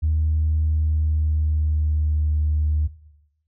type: tone with pitch glide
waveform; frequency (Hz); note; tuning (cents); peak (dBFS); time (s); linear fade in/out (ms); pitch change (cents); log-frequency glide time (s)
sine; 77.78 to 75.92; D#2 to D#2; 0 to -42; -16; 0.02-2.88; 20; -42; 0.59-2.32
effects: noise-tail reverb RT60 0.9 s tail -18 dB re dry + tanh soft clip ceiling -13 dBFS